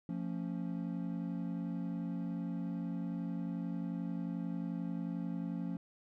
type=chord; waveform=triangle; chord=F augmented; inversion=none; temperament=equal with one note detuned; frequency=174.61 / 225.8 / 277.2 Hz; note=F3 / A3 / C#4; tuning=0 / +45 / 0 cents; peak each=-36 / -40 / -40 dBFS; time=0.09-5.77 s; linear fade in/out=2 ms; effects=none